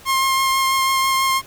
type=tone with vibrato; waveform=sawtooth; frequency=1066 Hz; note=C6; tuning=32 cents sharp; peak=-12 dBFS; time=0.05-1.42 s; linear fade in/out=50 ms; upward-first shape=triangle; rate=6.1 Hz; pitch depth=14 cents each way; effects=pink hiss -44 dBFS RMS until 1.46 s